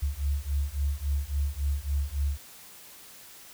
sine beating tone pair, 69.3 / 72.9 Hz, C#2 / D2, 0 / -12 cents, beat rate 3.6 Hz, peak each -29 dBFS, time 0.02-2.38 s, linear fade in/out 10 ms, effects white hiss -49 dBFS RMS until 3.53 s

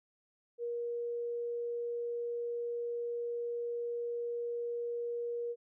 sine tone, 474.4 Hz, A#4, 30 cents sharp, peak -34 dBFS, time 0.58-5.56 s, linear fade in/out 50 ms, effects none

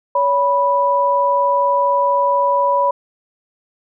sine tone pair together, 564 / 983.7 Hz, C#5 / B5, +30 / -7 cents, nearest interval minor seventh, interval 963 cents, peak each -17 / -14 dBFS, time 0.15-2.91 s, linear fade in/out 5 ms, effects none

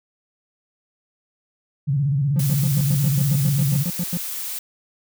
sine tone with vibrato, 140 Hz, C#3, 18 cents sharp, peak -17 dBFS, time 1.87-3.84 s, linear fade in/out 20 ms, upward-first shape square, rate 16 Hz, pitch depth 97 cents each way
triangle tone bursts, 174.61 Hz, F3, in tune, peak -19 dBFS, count 14, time 2.36-4.173 s, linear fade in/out 2 ms, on 45 ms, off 91 ms
blue noise, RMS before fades -29 dBFS, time 2.39-4.59 s, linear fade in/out 5 ms
effects none

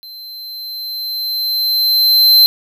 square tone with level ramp, 4100 Hz, C8, 36 cents flat, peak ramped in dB -32 to -5 dBFS, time 0.03-2.46 s, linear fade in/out 0 ms, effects none

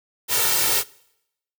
white noise with comb filter, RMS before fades -20 dBFS, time 0.28-0.84 s, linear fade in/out 50 ms, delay 2.2 ms, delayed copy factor +0.85, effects noise-tail reverb RT60 0.8 s tail -23 dB re dry + high-pass 100 Hz 12 dB/octave

